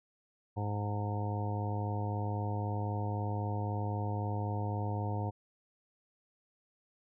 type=harmonic tone with a mistuned harmonic; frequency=103.83 Hz; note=G#2; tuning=in tune; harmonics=1 / 2 / 3 / 4 / 5 / 6 / 7 / 8 / 9; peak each=-33 / -43 / -44 / -46 / -45 / -52 / -43 / -50 / -43 dBFS; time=0.56-5.31 s; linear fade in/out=20 ms; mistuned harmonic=9; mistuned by=-41 cents; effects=none